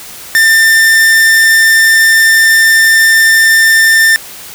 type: tone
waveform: 45% pulse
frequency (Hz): 1794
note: A6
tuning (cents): +33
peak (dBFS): -4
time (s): 0.35-4.16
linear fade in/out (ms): 0
effects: white hiss -29 dBFS RMS until 4.54 s